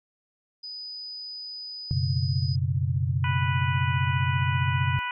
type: tone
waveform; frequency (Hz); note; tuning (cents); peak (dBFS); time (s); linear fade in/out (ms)
sine; 4978; D#8; 0; -35; 0.63-2.56; 10
type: chord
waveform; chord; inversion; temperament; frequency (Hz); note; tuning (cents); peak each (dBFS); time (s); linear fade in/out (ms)
sine; F# suspended fourth; none; equal; 92.5 / 123.47 / 138.59; F#2 / B2 / C#3; 0 / 0 / 0; -27; 1.91-4.99; 0
type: harmonic tone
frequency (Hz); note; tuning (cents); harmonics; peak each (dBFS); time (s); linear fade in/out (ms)
493; B4; -3; 2 / 3 / 4 / 5 / 6; -31 / -34 / -36 / -35 / -39; 3.24-5.11; 2
effects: none